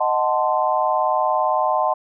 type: chord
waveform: sine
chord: D# diminished seventh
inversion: none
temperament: equal with one note detuned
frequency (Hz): 622.3 / 740 / 880 / 1039.3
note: D#5 / F#5 / A5 / C6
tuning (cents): 0 / 0 / 0 / -12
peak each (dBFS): -22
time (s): 0-1.94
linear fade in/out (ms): 10
effects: none